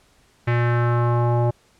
square tone with low-pass filter sweep, 119.6 Hz, A#2, 45 cents sharp, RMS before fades -19 dBFS, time 0.47-1.51 s, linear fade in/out 10 ms, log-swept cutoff 2100 to 730 Hz, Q 2.5, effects pink hiss -58 dBFS RMS until 1.79 s + low-pass 10000 Hz 12 dB/octave

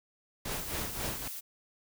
pink noise with tremolo, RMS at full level -34 dBFS, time 0.45-1.28 s, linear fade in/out 5 ms, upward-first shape triangle, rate 3.7 Hz, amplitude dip 80%
blue noise, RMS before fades -41 dBFS, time 0.51-1.41 s, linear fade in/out 20 ms
effects none

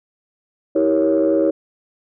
sine chord, E diminished seventh, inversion none, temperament equal with one note detuned, 322.1 / 392 / 466.2 / 554.4 Hz, E4 / G4 / Bb4 / Db5, -40 / 0 / 0 / 0 cents, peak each -16 / -20 / -22 / -17 dBFS, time 0.75-1.51 s, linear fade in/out 10 ms, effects tanh soft clip ceiling -7 dBFS

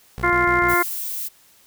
20% pulse tone bursts, 62 Hz, B1, 7 cents sharp, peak -24 dBFS, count 4, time 0.18-0.741 s, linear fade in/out 0 ms, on 120 ms, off 27 ms
harmonic tone, 350.1 Hz, F4, 4 cents sharp, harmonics 1 / 2 / 3 / 4 / 5 / 6, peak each -22 / -26 / -21 / -21 / -27 / -22 dBFS, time 0.23-0.83 s, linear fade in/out 10 ms
violet noise, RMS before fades -28 dBFS, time 0.68-1.29 s, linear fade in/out 20 ms
effects white hiss -54 dBFS RMS until 1.66 s

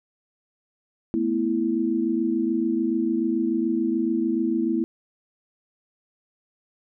sine chord, A suspended second, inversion none, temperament equal, 220 / 246.9 / 329.6 Hz, A3 / B3 / E4, 0 / 0 / 0 cents, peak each -27 / -26 / -23 dBFS, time 1.14-4.84 s, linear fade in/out 0 ms, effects none

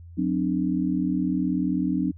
sine tone cluster, 181 / 260.5 / 300.3 Hz, F#3 / C4 / D4, -38 / -7 / +39 cents, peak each -26 dBFS, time 0.17-2.12 s, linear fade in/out 20 ms, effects added 85 Hz sine -41 dBFS peak until 2.17 s

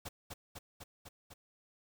pink noise with echo, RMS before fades -43 dBFS, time 0.05-0.09 s, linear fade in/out 10 ms, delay 250 ms, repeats 5, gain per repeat -2 dB, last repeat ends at 1.34 s, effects none

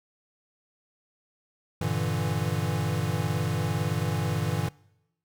square chord, E half-diminished seventh, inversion first, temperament equal with one note detuned, 98 / 117.42 / 146.83 / 164.81 Hz, G2 / Bb2 / D3 / E3, 0 / +13 / 0 / 0 cents, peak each -32 dBFS, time 1.81-4.69 s, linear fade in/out 5 ms, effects noise-tail reverb RT60 0.9 s tail -24 dB re dry

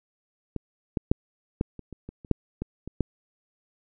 clicks, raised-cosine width 3 ms, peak -17 / -12 / -6 / -10 / -26 / -26 / -25 / -30 / -7 / -17 / -23 / -10 dBFS, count 12, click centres 0.563 / 0.972 / 1.115 / 1.611 / 1.793 / 1.927 / 2.09 / 2.248 / 2.313 / 2.62 / 2.876 / 3.007 s, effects none

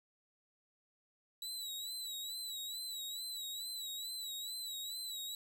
sawtooth tone with vibrato, 3918 Hz, B7, 15 cents flat, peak -38 dBFS, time 1.42-5.35 s, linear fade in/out 2 ms, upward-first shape sine, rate 2.3 Hz, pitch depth 69 cents each way, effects none

